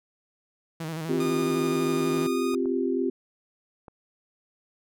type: tone with vibrato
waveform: sawtooth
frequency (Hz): 160.3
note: E3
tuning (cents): -48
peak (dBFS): -27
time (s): 0.8-2.27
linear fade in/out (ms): 5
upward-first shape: square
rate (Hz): 12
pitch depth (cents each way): 50
type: chord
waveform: sine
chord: C suspended fourth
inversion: none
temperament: just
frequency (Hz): 261.6 / 348.8 / 392.4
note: C4 / F4 / G4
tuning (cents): 0 / -2 / +2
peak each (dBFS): -27 / -28 / -28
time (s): 1.09-3.1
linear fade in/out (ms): 5
type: tone with pitch glide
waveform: sawtooth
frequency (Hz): 1222 to 1234.8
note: D#6 to D#6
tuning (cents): -32 to -14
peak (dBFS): -30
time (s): 1.2-2.55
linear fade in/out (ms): 2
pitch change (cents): +18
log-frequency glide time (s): 2.2-2.41
type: clicks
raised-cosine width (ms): 1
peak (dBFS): -30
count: 4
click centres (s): 2.173 / 2.541 / 2.657 / 3.882
effects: none